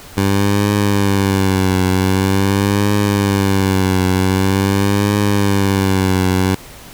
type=tone with vibrato; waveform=15% pulse; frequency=97.5 Hz; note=G2; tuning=9 cents flat; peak=-6 dBFS; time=0.17-6.55 s; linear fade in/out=5 ms; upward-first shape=triangle; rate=0.45 Hz; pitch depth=93 cents each way; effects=pink hiss -37 dBFS RMS until 6.93 s